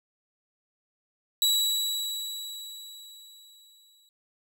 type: tone with exponential decay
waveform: sawtooth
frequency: 3906 Hz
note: B7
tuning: 20 cents flat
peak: -17 dBFS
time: 1.42-4.09 s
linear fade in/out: 1 ms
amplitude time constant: 580 ms
effects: none